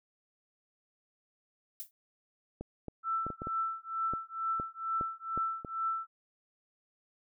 violet noise with exponential decay, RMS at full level -36 dBFS, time 1.8-1.91 s, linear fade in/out 0 ms, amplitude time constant 23 ms
clicks, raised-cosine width 2 ms, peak -26 dBFS, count 11, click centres 2.61 / 2.883 / 3.266 / 3.303 / 3.419 / 3.471 / 4.136 / 4.599 / 5.011 / 5.376 / 5.648 s
sine tone with tremolo, 1330 Hz, E6, 15 cents sharp, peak -28 dBFS, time 3.03-6.07 s, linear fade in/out 50 ms, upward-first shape triangle, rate 2.2 Hz, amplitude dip 100%
effects none

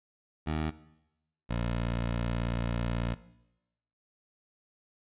15% pulse tone pair in turn, 77.78 / 58.27 Hz, D#2 / A#1, 0 / 0 cents, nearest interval perfect fourth, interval 500 cents, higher first, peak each -23 dBFS, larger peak neither, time 0.46-0.71 / 1.49-3.15 s, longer second, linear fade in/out 20 ms, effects noise-tail reverb RT60 0.9 s tail -17 dB re dry + resampled to 8000 Hz

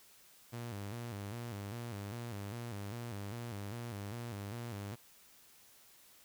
sawtooth tone with vibrato, 109.3 Hz, A2, 11 cents flat, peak -37 dBFS, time 0.52-4.96 s, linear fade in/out 20 ms, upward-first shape square, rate 2.5 Hz, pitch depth 140 cents each way, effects white hiss -62 dBFS RMS until 6.24 s

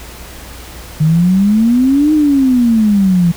sine exponential two-way sweep, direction up then down, 151.2 to 311.1 to 167.3 Hz, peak -7 dBFS, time 1-3.32 s, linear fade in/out 10 ms, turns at 2.13 s, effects added 60 Hz sine -34 dBFS peak until 3.36 s + pink hiss -33 dBFS RMS until 3.36 s

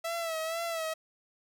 sawtooth tone with vibrato, 657 Hz, E5, 6 cents flat, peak -28 dBFS, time 0.04-0.94 s, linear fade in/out 10 ms, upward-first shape sine, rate 2.1 Hz, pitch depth 55 cents each way, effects none

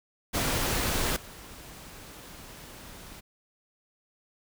pink noise with level steps, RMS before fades -28 / -46 dBFS, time 0.33-3.21 s, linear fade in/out 20 ms, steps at 1.16 s, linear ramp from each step 5 ms, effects none

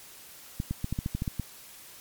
clicks, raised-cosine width 5 ms, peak -17 dBFS, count 10, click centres 0.601 / 0.71 / 0.844 / 0.926 / 0.989 / 1.061 / 1.15 / 1.221 / 1.278 / 1.397 s, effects white hiss -49 dBFS RMS until 2 s + MP3 96 kbps

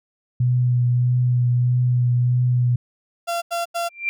sine tone with vibrato, 123.47 Hz, B2, in tune, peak -15 dBFS, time 0.4-2.76 s, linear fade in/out 5 ms, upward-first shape triangle, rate 1.6 Hz, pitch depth 19 cents each way
35% pulse tone bursts, 685 Hz, F5, 34 cents flat, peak -20 dBFS, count 3, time 3.27-3.892 s, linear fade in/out 20 ms, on 150 ms, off 86 ms
sine tone with exponential growth, 2366 Hz, D7, 12 cents sharp, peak -16 dBFS, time 3.88-4.09 s, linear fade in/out 0 ms, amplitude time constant 45 ms
effects none

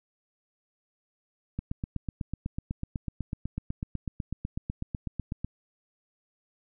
click train, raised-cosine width 5 ms, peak -19 dBFS, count 32, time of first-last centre 1.59-5.446 s, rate 8.04 Hz, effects none

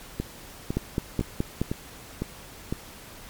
two click trains, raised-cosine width 3 ms, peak -11 / -14 dBFS, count 5 / 6, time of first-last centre 0.77-1.616 / 0.2-2.725 s, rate 4.73 / 1.98 Hz, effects pink hiss -45 dBFS RMS until 3.29 s + MP3 96 kbps

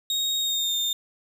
35% pulse tone with pitch glide, 3742 to 3629 Hz, A#7 to A#7, +6 to -47 cents, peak -22 dBFS, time 0.1-0.93 s, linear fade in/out 2 ms, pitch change -53 cents, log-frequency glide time 0.38-0.76 s, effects none

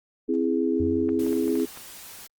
sine chord, C augmented, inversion none, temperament equal, 261.6 / 329.6 / 415.3 Hz, C4 / E4 / G#4, 0 / 0 / 0 cents, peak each -25 / -25 / -26 dBFS, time 0.28-1.66 s, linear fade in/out 20 ms
sine tone with exponential decay, 88.8 Hz, F2, 29 cents sharp, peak -26 dBFS, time 0.8-1.68 s, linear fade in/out 0 ms, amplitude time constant 190 ms
clicks, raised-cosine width 0.5 ms, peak -26 dBFS, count 7, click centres 1.091 / 1.265 / 1.33 / 1.48 / 1.555 / 1.599 / 1.774 s
white noise, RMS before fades -43 dBFS, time 1.19-2.27 s, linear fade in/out 5 ms
effects Opus 24 kbps

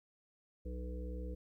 harmonic tone, 61.74 Hz, B1, in tune, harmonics 1 / 3 / 5 / 7 / 8, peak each -40 / -50 / -51 / -54 / -50 dBFS, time 0.65-1.35 s, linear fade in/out 10 ms, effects 13-bit

